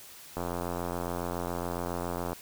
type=click train; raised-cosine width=1 ms; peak=-19 dBFS; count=172; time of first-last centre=0.37-2.331 s; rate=87.2 Hz; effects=white hiss -49 dBFS RMS until 2.41 s